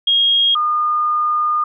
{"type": "tone pair in turn", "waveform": "sine", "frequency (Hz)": [3263, 1218], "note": ["G#7", "D#6"], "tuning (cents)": [-31, -37], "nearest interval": "octave + perfect fourth", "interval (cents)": 1706, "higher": "first", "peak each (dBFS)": [-11, -14], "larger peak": "first", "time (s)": [[0.07, 0.55], [0.55, 1.64]], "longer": "second", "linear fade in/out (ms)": 5, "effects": []}